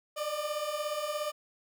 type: beating tone pair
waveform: 30% pulse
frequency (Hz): 587.3 / 604.3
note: D5 / D5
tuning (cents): 0 / +49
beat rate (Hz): 17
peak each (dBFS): -34 / -31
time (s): 0.16-1.32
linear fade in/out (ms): 20
effects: none